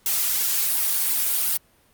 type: noise with flanger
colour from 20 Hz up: blue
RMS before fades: -22 dBFS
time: 0.06-1.57 s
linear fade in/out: 2 ms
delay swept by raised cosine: 1.6 to 4 ms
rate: 2.8 Hz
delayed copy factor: -0.7
effects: pink hiss -59 dBFS RMS until 1.93 s + Opus 48 kbps